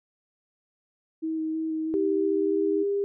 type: tone with vibrato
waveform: sine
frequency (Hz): 318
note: D#4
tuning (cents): +38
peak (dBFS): -26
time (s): 1.22-2.84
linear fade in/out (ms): 20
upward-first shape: square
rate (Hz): 3.1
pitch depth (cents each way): 10
type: tone with pitch glide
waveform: sine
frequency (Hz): 391.7 to 401.3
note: G4 to G4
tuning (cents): -1 to +41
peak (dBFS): -23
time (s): 1.94-3.04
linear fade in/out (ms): 0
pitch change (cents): +42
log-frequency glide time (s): 2.12-2.79
effects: none